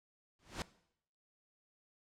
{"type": "noise with exponential growth", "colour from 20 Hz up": "pink", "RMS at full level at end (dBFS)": -36, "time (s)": [0.39, 0.62], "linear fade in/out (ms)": 1, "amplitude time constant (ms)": 48, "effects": ["noise-tail reverb RT60 0.7 s tail -19 dB re dry", "low-pass 7000 Hz 12 dB/octave"]}